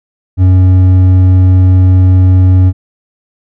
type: tone with hard clipping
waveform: triangle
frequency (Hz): 92.5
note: F#2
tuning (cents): 0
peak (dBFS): -4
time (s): 0.37-2.73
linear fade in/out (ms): 50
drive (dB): 9
effects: none